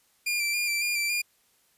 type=tone with vibrato; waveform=sawtooth; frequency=2378 Hz; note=D7; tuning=21 cents sharp; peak=-22 dBFS; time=0.26-1.22 s; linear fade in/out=10 ms; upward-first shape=square; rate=3.6 Hz; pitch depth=26 cents each way; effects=white hiss -66 dBFS RMS until 1.77 s + resampled to 32000 Hz